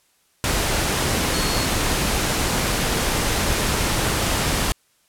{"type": "tone in noise", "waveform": "sine", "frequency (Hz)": 4338, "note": "C#8", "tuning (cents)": -38, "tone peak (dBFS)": -29, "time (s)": [1.34, 1.65], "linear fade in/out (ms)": 0, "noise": "pink", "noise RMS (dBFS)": -21, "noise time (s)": [0.44, 4.72], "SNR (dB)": -11, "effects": ["white hiss -62 dBFS RMS until 5.08 s", "low-pass 12000 Hz 12 dB/octave"]}